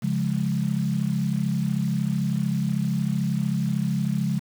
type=chord; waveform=sine; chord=Db major; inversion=none; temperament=equal; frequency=138.59 / 174.61 / 207.7 Hz; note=Db3 / F3 / Ab3; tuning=0 / 0 / 0 cents; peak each=-26 dBFS; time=0.02-4.4 s; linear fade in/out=20 ms; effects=7-bit